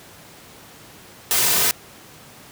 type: noise with comb filter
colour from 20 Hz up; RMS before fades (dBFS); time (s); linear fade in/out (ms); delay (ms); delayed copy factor
white; -18; 1.31-1.71; 0; 3.6; -0.5
effects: pink hiss -44 dBFS RMS until 2.51 s + high-pass 100 Hz 12 dB/octave